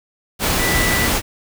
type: tone in noise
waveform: sine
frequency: 1975.5 Hz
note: B6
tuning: in tune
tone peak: -20 dBFS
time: 0.58-1.1 s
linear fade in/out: 50 ms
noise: pink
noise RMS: -18 dBFS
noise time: 0.39-1.22 s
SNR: -5 dB
effects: none